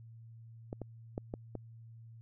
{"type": "clicks", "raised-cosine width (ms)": 2, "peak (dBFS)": [-26, -27, -23, -24, -26], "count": 5, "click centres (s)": [0.729, 0.817, 1.179, 1.339, 1.553], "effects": ["added 114 Hz sine -50 dBFS peak until 2.21 s"]}